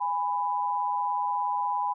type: tone pair together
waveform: sine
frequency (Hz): 823 / 993.8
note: G#5 / B5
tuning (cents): -16 / +11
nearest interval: minor third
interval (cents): 327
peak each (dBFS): -29 / -27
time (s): 0-1.94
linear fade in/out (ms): 20
effects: none